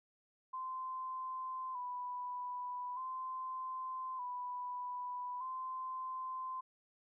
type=tone with vibrato; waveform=sine; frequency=1012 Hz; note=B5; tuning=42 cents sharp; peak=-39 dBFS; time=0.53-6.61 s; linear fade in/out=10 ms; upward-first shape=square; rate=0.41 Hz; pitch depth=40 cents each way; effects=none